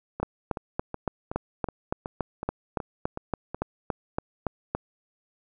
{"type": "two click trains", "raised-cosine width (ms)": 1, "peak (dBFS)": [-18, -12], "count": [10, 17], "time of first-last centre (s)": [[0.2, 3.546], [0.23, 4.75]], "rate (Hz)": [2.69, 3.54], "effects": []}